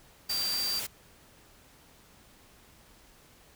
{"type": "tone in noise", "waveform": "sine", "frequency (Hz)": 4700, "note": "D8", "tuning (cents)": 1, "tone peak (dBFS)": -29, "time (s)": [0.29, 0.8], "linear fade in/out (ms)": 10, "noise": "white", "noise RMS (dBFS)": -36, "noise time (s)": [0.29, 0.87], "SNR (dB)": 4, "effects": ["pink hiss -58 dBFS RMS until 3.55 s"]}